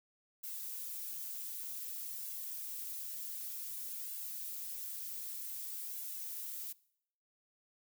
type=noise with flanger; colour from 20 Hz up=violet; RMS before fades=-43 dBFS; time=0.43-6.73 s; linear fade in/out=10 ms; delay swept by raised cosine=1.6 to 7 ms; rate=0.54 Hz; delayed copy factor=-0.7; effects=noise-tail reverb RT60 0.7 s tail -22 dB re dry